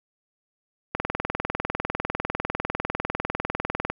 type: click train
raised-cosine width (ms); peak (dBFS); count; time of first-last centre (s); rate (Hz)
0.5; -10; 60; 0.95-3.9; 20
effects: none